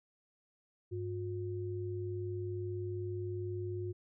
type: tone pair together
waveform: sine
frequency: 100.88 / 358.5 Hz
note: G#2 / F4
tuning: -50 / +45 cents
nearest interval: octave + minor seventh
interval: 2195 cents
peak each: -38 / -39 dBFS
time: 0.91-3.93 s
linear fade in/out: 20 ms
effects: none